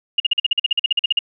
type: tone bursts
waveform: sine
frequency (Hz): 2848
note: F7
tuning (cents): +33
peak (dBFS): -12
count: 16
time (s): 0.18-1.191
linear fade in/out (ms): 5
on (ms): 21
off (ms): 45
effects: none